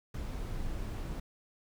brown noise, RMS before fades -37 dBFS, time 0.14-1.2 s, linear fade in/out 5 ms, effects none

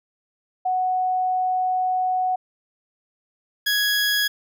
sine / 20% pulse tone pair in turn, 740 / 1665.9 Hz, F#5 / G#6, 0 / +5 cents, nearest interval octave + major second, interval 1405 cents, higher second, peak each -19 / -14 dBFS, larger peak second, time 0.65-2.36 / 3.66-4.28 s, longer first, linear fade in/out 10 ms, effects none

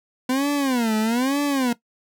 40% pulse tone with vibrato, 250 Hz, B3, 21 cents sharp, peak -18 dBFS, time 0.29-1.73 s, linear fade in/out 5 ms, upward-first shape sine, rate 1.1 Hz, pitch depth 250 cents each way, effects noise-tail reverb RT60 0.1 s tail -17 dB re dry

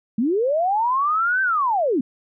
sine linear two-way sweep, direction up then down, 205.1 to 1568 to 226.2 Hz, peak -17 dBFS, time 0.18-2.01 s, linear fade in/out 5 ms, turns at 1.42 s, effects none

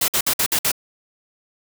white noise bursts, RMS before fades -19 dBFS, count 6, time 0.01-0.717 s, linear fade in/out 5 ms, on 72 ms, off 55 ms, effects none

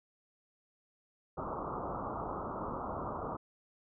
white low-pass noise, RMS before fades -39 dBFS, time 1.37-3.37 s, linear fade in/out 10 ms, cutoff 1300 Hz, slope 96 dB/octave, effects none

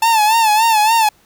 45% pulse tone with vibrato, 880 Hz, A5, in tune, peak -10 dBFS, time 0.02-1.09 s, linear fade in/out 5 ms, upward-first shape sine, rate 3.5 Hz, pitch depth 83 cents each way, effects pink hiss -53 dBFS RMS until 1.25 s

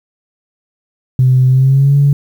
sine tone with pitch glide, 128.6 to 141.87 Hz, C3 to C#3, -30 to +40 cents, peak -5 dBFS, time 1.19-2.13 s, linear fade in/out 2 ms, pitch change +170 cents, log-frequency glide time 1.48-1.96 s, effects tanh soft clip ceiling -1 dBFS + 7-bit

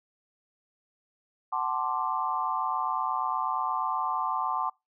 sine chord, D dominant seventh, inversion first, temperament equal with one note detuned, 751.2 / 880 / 1046.5 / 1174.7 Hz, F#5 / A5 / C6 / D6, +26 / 0 / 0 / 0 cents, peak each -34 / -32 / -31 / -32 dBFS, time 1.52-4.7 s, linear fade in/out 10 ms, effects noise-tail reverb RT60 0.2 s tail -24 dB re dry

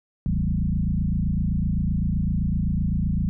sine tone with frequency modulation, 116.3 Hz, A#2, 4 cents flat, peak -20 dBFS, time 0.26-3.29 s, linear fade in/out 0 ms, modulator 27.8 Hz, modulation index 3.2, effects none

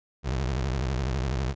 25% pulse tone with vibrato, 65.41 Hz, C2, in tune, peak -22 dBFS, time 0.23-1.55 s, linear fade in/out 50 ms, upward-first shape triangle, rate 12 Hz, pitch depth 240 cents each way, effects resampled to 16000 Hz

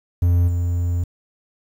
triangle tone with level steps, 87.31 Hz, F2, in tune, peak -11 / -16 dBFS, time 0.22-1.04 s, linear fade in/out 5 ms, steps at 0.47 s, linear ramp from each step 20 ms, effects 8-bit

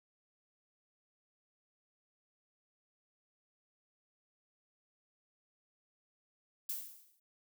violet noise with exponential decay, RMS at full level -36 dBFS, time 6.69-7.2 s, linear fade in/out 5 ms, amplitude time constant 110 ms, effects none

